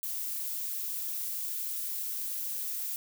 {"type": "noise", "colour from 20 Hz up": "violet", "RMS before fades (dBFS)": -35, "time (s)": [0.03, 2.96], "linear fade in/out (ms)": 0, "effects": []}